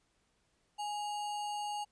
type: tone with sample-and-hold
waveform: sine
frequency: 830.6 Hz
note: G#5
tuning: in tune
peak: -35 dBFS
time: 0.78-1.85 s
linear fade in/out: 20 ms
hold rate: 3675 Hz
effects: pink hiss -75 dBFS RMS until 1.91 s + resampled to 22050 Hz